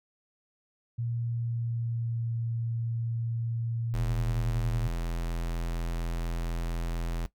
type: tone with pitch glide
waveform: sine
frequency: 117.7 to 115.61 Hz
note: A#2 to A#2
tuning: +17 to -14 cents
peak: -29 dBFS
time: 0.98-4.88 s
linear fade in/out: 10 ms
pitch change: -31 cents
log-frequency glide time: 1.12-2.37 s
type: tone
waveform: square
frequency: 42.12 Hz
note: E1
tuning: 38 cents sharp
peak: -30 dBFS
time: 3.94-7.26 s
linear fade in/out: 0 ms
effects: noise-tail reverb RT60 0.1 s tail -17 dB re dry